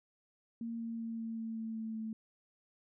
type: tone with pitch steps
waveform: sine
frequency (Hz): 230.7 / 229.2 / 227.8 / 226.3 / 224.9 / 223.5 / 222.1 / 220.7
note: A#3 / A#3 / A#3 / A3 / A3 / A3 / A3 / A3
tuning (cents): -18 / -29 / -40 / +49 / +38 / +27 / +16 / +5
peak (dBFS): -37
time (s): 0.61-2.13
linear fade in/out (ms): 2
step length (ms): 190
effects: none